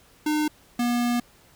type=tone pair in turn; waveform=square; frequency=303.4 / 240.8 Hz; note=D#4 / B3; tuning=-44 / -44 cents; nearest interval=major third; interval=400 cents; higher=first; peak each=-22 dBFS; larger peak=neither; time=0.26-0.48 / 0.79-1.2 s; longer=second; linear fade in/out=5 ms; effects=pink hiss -56 dBFS RMS until 1.55 s